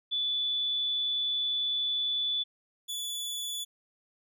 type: tone pair in turn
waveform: sine / sawtooth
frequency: 3469 / 3447 Hz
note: A7 / A7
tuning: -25 / -36 cents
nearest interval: unison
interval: 11 cents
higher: first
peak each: -27 / -30 dBFS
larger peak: first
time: 0.11-2.44 / 2.88-3.65 s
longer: first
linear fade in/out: 20 ms
effects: none